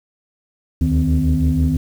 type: tone cluster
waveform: sine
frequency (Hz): 72.6 / 78.7 / 154.6 / 255.7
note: D2 / D#2 / D#3 / C4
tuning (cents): -19 / +20 / -11 / -40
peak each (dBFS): -18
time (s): 0.81-1.77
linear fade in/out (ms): 5
effects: tanh soft clip ceiling -7 dBFS + 7-bit